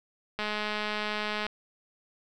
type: click train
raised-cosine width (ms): 0.3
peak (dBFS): -16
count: 228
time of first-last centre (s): 0.39-1.466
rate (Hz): 211
effects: none